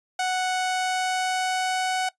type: tone with pitch glide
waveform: sawtooth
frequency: 740 to 744.7 Hz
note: F#5 to F#5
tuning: 0 to +11 cents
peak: -19 dBFS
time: 0.19-2.09 s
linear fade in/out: 5 ms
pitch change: +11 cents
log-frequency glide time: 0.5-1.95 s
effects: noise-tail reverb RT60 0.1 s tail -18 dB re dry + resampled to 22050 Hz